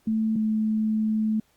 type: tone pair in turn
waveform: sine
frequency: 220 / 217.2 Hz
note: A3 / A3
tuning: 0 / -22 cents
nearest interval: unison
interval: 22 cents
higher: first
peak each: -21 dBFS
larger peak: neither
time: 0.07-0.36 / 0.36-1.4 s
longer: second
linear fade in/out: 5 ms
effects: pink hiss -65 dBFS RMS until 1.56 s + Opus 48 kbps